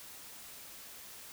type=silence; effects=white hiss -50 dBFS RMS until 1.32 s